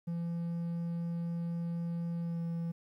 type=tone with pitch glide; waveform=triangle; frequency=169.6 to 167.85 Hz; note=E3 to E3; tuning=+50 to +32 cents; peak=-31 dBFS; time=0.07-2.72 s; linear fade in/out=10 ms; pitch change=-18 cents; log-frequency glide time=2.21-2.4 s; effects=12-bit